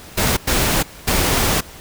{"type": "noise bursts at uneven times", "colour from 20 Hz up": "pink", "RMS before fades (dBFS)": -17, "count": 3, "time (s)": [[0.17, 0.37], [0.47, 0.83], [1.07, 1.61]], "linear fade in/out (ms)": 10, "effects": ["pink hiss -39 dBFS RMS until 1.8 s"]}